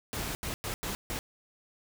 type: noise bursts at uneven times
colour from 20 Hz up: pink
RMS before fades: -35 dBFS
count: 5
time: 0.13-0.35 / 0.43-0.54 / 0.64-0.74 / 0.83-0.95 / 1.1-1.19 s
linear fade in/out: 0 ms
effects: none